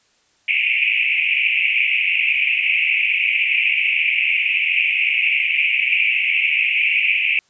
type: band-pass noise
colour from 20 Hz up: white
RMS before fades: -18 dBFS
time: 0.48-7.39 s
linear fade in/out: 2 ms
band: 2200 to 2700 Hz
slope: 96 dB/octave
effects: white hiss -60 dBFS RMS until 7.49 s + resampled to 16000 Hz